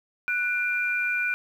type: tone pair together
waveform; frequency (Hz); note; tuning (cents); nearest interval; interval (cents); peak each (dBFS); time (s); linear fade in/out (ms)
sine; 1478.4 / 2385; F#6 / D7; -2 / +26; minor sixth; 828; -26; 0.28-1.34; 0
effects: 9-bit